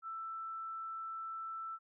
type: tone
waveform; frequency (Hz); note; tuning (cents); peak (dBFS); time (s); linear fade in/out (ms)
sine; 1327; E6; +11; -40; 0.02-1.79; 50
effects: none